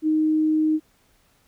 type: tone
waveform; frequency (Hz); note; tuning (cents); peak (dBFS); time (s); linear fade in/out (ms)
sine; 311.1; D#4; 0; -17; 0.02-0.8; 50
effects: pink hiss -62 dBFS RMS until 1.47 s